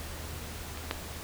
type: clicks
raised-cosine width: 0.3 ms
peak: -27 / -13 dBFS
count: 2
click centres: 0.774 / 0.911 s
effects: added 78 Hz sine -42 dBFS peak until 1.23 s + pink hiss -42 dBFS RMS until 1.23 s